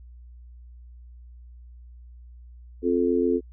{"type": "chord", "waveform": "sine", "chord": "F major", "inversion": "second", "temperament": "just", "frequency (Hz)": [261.9, 349.2, 436.5], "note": ["C4", "F4", "A4"], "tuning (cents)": [2, 0, -14], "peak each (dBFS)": -24, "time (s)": [2.82, 3.41], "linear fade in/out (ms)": 50, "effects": ["added 60 Hz sine -43 dBFS peak until 3.52 s"]}